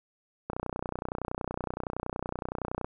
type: click train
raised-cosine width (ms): 1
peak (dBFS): -18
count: 73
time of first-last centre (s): 0.5-2.845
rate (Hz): 30.7
effects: none

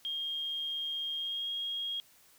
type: tone with pitch glide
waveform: sine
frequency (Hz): 3228 to 3267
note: G#7 to G#7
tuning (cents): -50 to -29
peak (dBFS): -33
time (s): 0.05-2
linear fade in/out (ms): 0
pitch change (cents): +21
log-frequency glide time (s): 1.15-1.49
effects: white hiss -62 dBFS RMS until 2.38 s

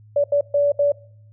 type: tone bursts at uneven times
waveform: sine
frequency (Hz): 575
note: D5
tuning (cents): -37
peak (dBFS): -14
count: 4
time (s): 0.16-0.24 / 0.32-0.41 / 0.54-0.72 / 0.79-0.92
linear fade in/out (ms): 5
effects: noise-tail reverb RT60 0.6 s tail -22 dB re dry + added 106 Hz sine -45 dBFS peak until 1.32 s

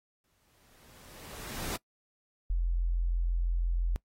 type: noise with exponential growth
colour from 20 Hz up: pink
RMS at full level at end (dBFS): -35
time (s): 0.24-1.76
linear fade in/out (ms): 1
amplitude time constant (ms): 330
type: tone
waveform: sine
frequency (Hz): 43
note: F1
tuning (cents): -26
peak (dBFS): -26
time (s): 2.5-3.96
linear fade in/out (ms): 0
effects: noise-tail reverb RT60 0.1 s tail -22 dB re dry + AAC 48 kbps

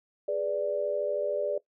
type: chord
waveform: sine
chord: G# diminished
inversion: none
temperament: equal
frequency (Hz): 415.3 / 493.9 / 587.3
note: G#4 / B4 / D5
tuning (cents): 0 / 0 / 0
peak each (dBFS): -33 / -34 / -28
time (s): 0.28-1.58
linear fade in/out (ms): 5
effects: noise-tail reverb RT60 0.1 s tail -19 dB re dry

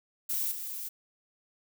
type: noise with level steps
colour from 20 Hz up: violet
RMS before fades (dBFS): -31 / -38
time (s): 0.29-0.89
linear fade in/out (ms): 10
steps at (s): 0.51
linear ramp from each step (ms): 10
effects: none

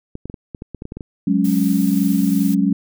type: clicks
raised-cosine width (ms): 3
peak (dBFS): -17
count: 12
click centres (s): 0.154 / 0.256 / 0.299 / 0.342 / 0.548 / 0.621 / 0.747 / 0.821 / 0.854 / 0.921 / 0.97 / 1.008
type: chord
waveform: sine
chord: F# suspended second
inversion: none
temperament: equal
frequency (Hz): 185 / 207.7 / 277.2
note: F#3 / G#3 / C#4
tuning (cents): 0 / 0 / 0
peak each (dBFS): -18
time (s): 1.27-2.73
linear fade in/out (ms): 5
type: noise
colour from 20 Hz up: blue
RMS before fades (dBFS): -33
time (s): 1.44-2.55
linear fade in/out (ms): 10
effects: none

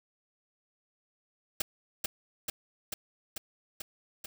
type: noise with echo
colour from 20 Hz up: white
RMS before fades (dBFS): -29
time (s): 1.6-1.62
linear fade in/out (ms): 5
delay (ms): 440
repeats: 6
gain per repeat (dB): -2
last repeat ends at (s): 4.26
effects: none

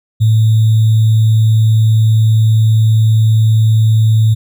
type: tone with sample-and-hold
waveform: sine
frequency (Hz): 110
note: A2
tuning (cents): 0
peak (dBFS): -6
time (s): 0.2-4.35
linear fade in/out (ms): 20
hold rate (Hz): 3675
effects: none

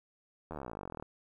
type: slowing click train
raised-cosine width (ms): 1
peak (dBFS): -27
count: 29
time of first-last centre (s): 0.51-1.025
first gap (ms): 12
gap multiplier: 1.03
effects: 11-bit

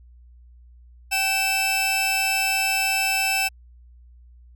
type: tone pair together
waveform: sawtooth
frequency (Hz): 771 / 2637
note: G5 / E7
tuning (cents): -29 / 0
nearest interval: octave + major sixth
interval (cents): 2129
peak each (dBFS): -22 / -18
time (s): 1.11-3.49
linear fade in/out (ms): 20
effects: added 60 Hz sine -46 dBFS peak until 4.55 s

